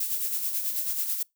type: noise with tremolo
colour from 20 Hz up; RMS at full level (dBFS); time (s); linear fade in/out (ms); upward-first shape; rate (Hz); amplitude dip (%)
violet; -27; 0-1.23; 5; sine; 9.2; 50
effects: noise-tail reverb RT60 0.2 s tail -26 dB re dry